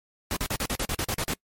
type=noise bursts; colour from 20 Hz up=pink; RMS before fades=-28 dBFS; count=11; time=0.31-1.335 s; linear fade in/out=0 ms; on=55 ms; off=42 ms; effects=noise-tail reverb RT60 0.1 s tail -25 dB re dry + MP3 64 kbps